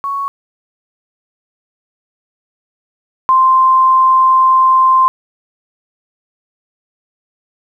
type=tone pair in turn; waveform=sine; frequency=1111 / 1044.9 Hz; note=C#6 / C6; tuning=+4 / -3 cents; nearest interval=minor second; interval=107 cents; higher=first; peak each=-16 / -6 dBFS; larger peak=second; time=0.04-0.28 / 3.29-5.08 s; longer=second; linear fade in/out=0 ms; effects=8-bit